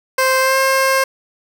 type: tone with pitch glide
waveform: 15% pulse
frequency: 523 to 532.8 Hz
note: C5 to C5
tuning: -1 to +31 cents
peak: -6 dBFS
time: 0.18-1.04 s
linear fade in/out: 5 ms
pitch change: +32 cents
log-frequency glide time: 0.4-0.58 s
effects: none